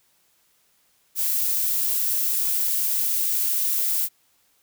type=noise; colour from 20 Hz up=violet; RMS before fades=-23 dBFS; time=1.15-4.09 s; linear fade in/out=50 ms; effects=white hiss -64 dBFS RMS until 4.62 s